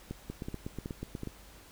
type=two click trains; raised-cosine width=3 ms; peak=-24 / -24 dBFS; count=4 / 9; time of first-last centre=0.11-1.234 / 0.3-1.273 s; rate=2.67 / 8.22 Hz; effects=added 50 Hz sine -56 dBFS peak until 1.71 s + pink hiss -55 dBFS RMS until 1.71 s